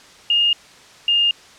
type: tone pair in turn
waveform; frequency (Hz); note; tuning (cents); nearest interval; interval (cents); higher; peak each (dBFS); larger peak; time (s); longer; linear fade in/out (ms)
sine; 2837 / 2824; F7 / F7; +27 / +19; unison; 8; first; -13; neither; 0.3-0.53 / 1.08-1.31; neither; 2
effects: white hiss -45 dBFS RMS until 1.58 s + low-pass 6000 Hz 12 dB/octave